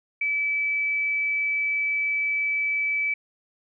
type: tone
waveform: sine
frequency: 2303 Hz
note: D7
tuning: 34 cents flat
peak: -22 dBFS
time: 0.21-3.14 s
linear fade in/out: 5 ms
effects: none